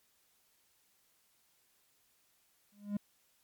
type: tone with exponential growth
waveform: triangle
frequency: 204.8 Hz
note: G#3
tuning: 24 cents flat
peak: -27 dBFS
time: 2.72-2.97 s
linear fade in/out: 5 ms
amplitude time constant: 54 ms
effects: white hiss -72 dBFS RMS until 3.43 s + MP3 96 kbps